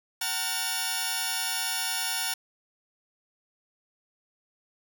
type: tone cluster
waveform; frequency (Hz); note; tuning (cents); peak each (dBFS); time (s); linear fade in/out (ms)
10% pulse; 754 / 911 / 1424 / 3460 / 5330; F#5 / A#5 / F6 / A7 / E8; +32 / -40 / +33 / -30 / +18; -27; 0.21-2.34; 5
effects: none